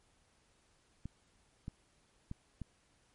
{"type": "clicks", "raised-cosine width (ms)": 5, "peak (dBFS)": -29, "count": 4, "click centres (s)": [1.056, 1.681, 2.314, 2.617], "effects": ["pink hiss -71 dBFS RMS until 3.14 s", "MP3 48 kbps"]}